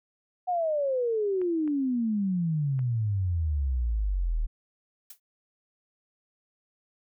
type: exponential sweep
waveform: sine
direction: down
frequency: 740 to 37 Hz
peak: -24 dBFS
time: 0.47-4.47 s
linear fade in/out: 20 ms
type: clicks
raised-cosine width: 0.5 ms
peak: -32 / -33 / -33 dBFS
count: 3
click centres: 1.416 / 1.677 / 2.792 s
type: noise with exponential decay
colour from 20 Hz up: blue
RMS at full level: -39 dBFS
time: 5.1-5.2 s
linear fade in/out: 5 ms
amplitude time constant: 20 ms
effects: none